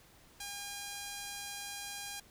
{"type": "tone", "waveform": "5% pulse", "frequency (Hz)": 809, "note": "G#5", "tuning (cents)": -46, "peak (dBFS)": -29, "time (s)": [0.4, 2.2], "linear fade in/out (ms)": 5, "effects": ["pink hiss -61 dBFS RMS until 2.3 s"]}